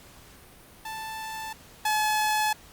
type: tone pair in turn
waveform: sawtooth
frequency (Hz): 881 / 855.4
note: A5 / A5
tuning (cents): +2 / -49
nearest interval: minor second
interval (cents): 51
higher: first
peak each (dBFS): -30 / -19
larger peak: second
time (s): 0.85-1.53 / 1.85-2.53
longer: neither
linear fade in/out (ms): 5
effects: pink hiss -51 dBFS RMS until 2.72 s + Opus 48 kbps